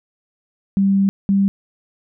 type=tone pair in turn; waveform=sine; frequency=196 / 197.01 Hz; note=G3 / G3; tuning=0 / +9 cents; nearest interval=unison; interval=9 cents; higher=second; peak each=-12 dBFS; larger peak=neither; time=0.77-1.09 / 1.29-1.48 s; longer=first; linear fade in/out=0 ms; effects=none